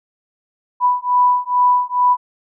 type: beating tone pair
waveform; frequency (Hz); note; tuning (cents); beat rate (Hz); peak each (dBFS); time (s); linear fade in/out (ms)
sine; 987.8 / 990.1; B5 / B5; 0 / +4; 2.3; -15; 0.8-2.17; 50
effects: none